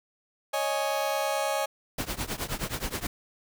35% pulse chord, C# suspended second, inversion none, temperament just, 554.4 / 623.7 / 831.5 Hz, C#5 / D#5 / G#5, 0 / +4 / +2 cents, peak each -29 dBFS, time 0.53-1.66 s, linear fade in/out 10 ms
pink noise with tremolo, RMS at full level -29 dBFS, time 1.98-3.07 s, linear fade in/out 5 ms, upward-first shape triangle, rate 9.5 Hz, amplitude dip 95%
effects none

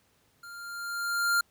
square tone with level ramp, 1396.9 Hz, F6, in tune, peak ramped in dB -44 to -22 dBFS, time 0.43-1.41 s, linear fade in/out 5 ms, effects pink hiss -67 dBFS RMS until 1.5 s + high-pass 60 Hz 12 dB/octave

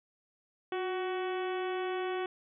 harmonic tone with a mistuned harmonic, 374.4 Hz, F#4, 20 cents sharp, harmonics 1 / 2 / 3 / 4 / 5 / 6 / 7 / 8 / 9, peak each -33 / -39 / -43 / -45 / -47 / -49 / -50 / -51 / -52 dBFS, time 0.72-2.26 s, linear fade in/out 2 ms, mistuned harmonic 1, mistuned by -45 cents, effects none

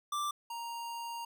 square tone pair in turn, 1177 / 934.2 Hz, D6 / A#5, +3 / +3 cents, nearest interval major third, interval 400 cents, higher first, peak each -33 / -39 dBFS, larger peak first, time 0.12-0.31 / 0.5-1.25 s, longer second, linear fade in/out 5 ms, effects none

